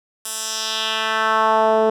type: tone with band-pass filter sweep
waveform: 10% pulse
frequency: 220 Hz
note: A3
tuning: in tune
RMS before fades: -19 dBFS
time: 0.25-1.9 s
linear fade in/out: 5 ms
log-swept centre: 10000 to 460 Hz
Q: 1.7
effects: none